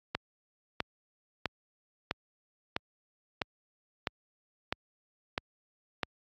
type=click train; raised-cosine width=0.3 ms; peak=-13 dBFS; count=10; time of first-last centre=0.15-6.032 s; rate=1.53 Hz; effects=high-pass 60 Hz 12 dB/octave + AAC 48 kbps